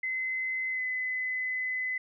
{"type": "tone with pitch glide", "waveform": "sine", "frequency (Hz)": [2047, 2020], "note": ["C7", "B6"], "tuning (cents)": [-38, 39], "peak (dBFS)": -29, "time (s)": [0.03, 1.98], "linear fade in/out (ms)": 5, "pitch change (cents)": -23, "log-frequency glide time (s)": [0.71, 0.83], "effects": []}